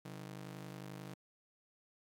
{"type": "ring-modulated tone", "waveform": "sawtooth", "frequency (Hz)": 155.4, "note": "D#3", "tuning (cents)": -2, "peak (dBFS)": -39, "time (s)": [0.05, 1.14], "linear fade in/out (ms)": 2, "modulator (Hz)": 25.6, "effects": ["AAC 64 kbps"]}